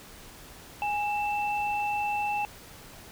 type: tone pair together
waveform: sine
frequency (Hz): 827 / 2658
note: G#5 / E7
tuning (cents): -8 / +14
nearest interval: octave + minor sixth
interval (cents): 2022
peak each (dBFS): -27 / -33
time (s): 0.82-2.45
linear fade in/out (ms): 0
effects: pink hiss -48 dBFS RMS until 3.11 s